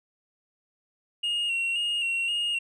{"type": "tone with vibrato", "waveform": "sine", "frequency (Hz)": 2794, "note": "F7", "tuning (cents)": 0, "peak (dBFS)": -22, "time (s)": [1.23, 2.59], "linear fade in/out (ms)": 10, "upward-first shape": "square", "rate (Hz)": 1.9, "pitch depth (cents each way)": 36, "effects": ["tanh soft clip ceiling -24 dBFS"]}